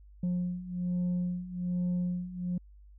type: beating tone pair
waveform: sine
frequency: 177.6 / 178.8 Hz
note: F3 / F3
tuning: +29 / +41 cents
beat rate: 1.2 Hz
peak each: -32 / -29 dBFS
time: 0.23-2.58 s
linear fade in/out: 5 ms
effects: tanh soft clip ceiling -26 dBFS + added 50 Hz sine -51 dBFS peak until 2.98 s